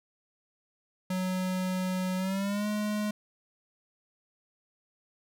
square tone with pitch glide, 185 to 210.1 Hz, F#3 to G#3, 0 to +20 cents, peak -29 dBFS, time 1.1-3.11 s, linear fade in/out 5 ms, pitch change +220 cents, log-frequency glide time 2.17-2.67 s, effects none

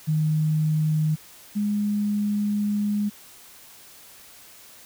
sine tone pair in turn, 154.9 / 206.8 Hz, D#3 / G#3, -7 / -7 cents, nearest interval perfect fourth, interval 500 cents, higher second, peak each -19 / -21 dBFS, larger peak first, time 0.07-1.16 / 1.55-3.1 s, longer second, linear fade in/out 20 ms, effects white hiss -48 dBFS RMS until 4.85 s

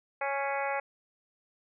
harmonic tone with a mistuned harmonic, 277.2 Hz, C#4, in tune, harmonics 2 / 3 / 4 / 5 / 6 / 7 / 8 / 9, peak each -34 / -33 / -40 / -40 / -40 / -40 / -40 / -44 dBFS, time 0.21-0.8 s, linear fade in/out 5 ms, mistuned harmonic 7, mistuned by +34 cents, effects none

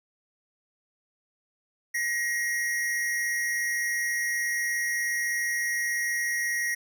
square tone pair together, 1895.4 / 2112 Hz, A#6 / C7, +28 / +16 cents, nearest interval major second, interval 188 cents, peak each -27 / -36 dBFS, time 1.94-6.75 s, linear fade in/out 10 ms, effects none

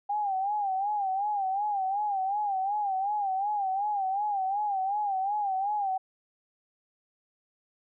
sine tone with vibrato, 798 Hz, G5, 31 cents sharp, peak -26 dBFS, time 0.09-5.98 s, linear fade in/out 10 ms, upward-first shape sine, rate 2.7 Hz, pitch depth 99 cents each way, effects none

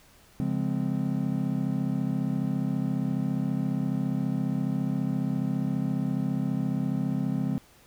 triangle chord, Db major seventh, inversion none, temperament just, 138.59 / 173.24 / 207.9 / 259.9 Hz, Db3 / F3 / Ab3 / C4, 0 / -14 / +2 / -11 cents, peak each -29 dBFS, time 0.4-7.58 s, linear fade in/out 0 ms, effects pink hiss -57 dBFS RMS until 7.86 s

